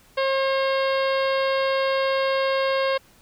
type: harmonic tone with a mistuned harmonic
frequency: 537 Hz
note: C5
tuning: 45 cents sharp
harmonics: 1 / 2 / 3 / 4 / 5 / 6 / 7 / 8 / 9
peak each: -21 / -27 / -31 / -33 / -35 / -37 / -38 / -39 / -40 dBFS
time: 0.17-2.98 s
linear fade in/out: 10 ms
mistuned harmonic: 5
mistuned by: +35 cents
effects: pink hiss -55 dBFS RMS until 3.21 s